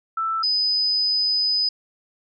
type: tone pair in turn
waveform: sine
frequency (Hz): 1325 / 5003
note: E6 / D#8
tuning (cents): +9 / +9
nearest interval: octave + major seventh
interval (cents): 2300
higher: second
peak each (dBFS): -21 / -18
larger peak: second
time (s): 0.17-0.43 / 0.43-1.69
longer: second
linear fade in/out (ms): 5
effects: none